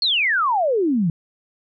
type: exponential sweep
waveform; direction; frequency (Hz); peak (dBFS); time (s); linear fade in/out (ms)
sine; down; 4435 to 155.8; -16; 0.02-1.1; 2
effects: none